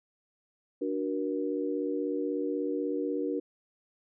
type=chord; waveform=sine; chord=D augmented; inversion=none; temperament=equal with one note detuned; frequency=293.7 / 370 / 474 Hz; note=D4 / F#4 / A#4; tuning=0 / 0 / +29 cents; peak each=-32 / -34 / -33 dBFS; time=0.81-3.4 s; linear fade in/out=10 ms; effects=none